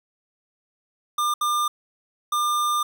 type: tone bursts at uneven times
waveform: square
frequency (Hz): 1200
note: D6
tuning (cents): +37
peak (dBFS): -21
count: 3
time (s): 1.18-1.34 / 1.41-1.68 / 2.32-2.83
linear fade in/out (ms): 5
effects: none